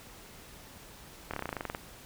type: slowing click train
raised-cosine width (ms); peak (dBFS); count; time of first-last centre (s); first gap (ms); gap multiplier
0.5; -19; 13; 1.31-1.749; 26; 1.06
effects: pink hiss -51 dBFS RMS until 2.05 s